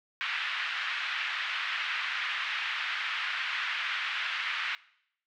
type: band-pass noise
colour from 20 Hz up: pink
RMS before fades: -33 dBFS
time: 0.21-4.75 s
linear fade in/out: 0 ms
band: 1400 to 3200 Hz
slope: 24 dB/octave
effects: noise-tail reverb RT60 0.7 s tail -21 dB re dry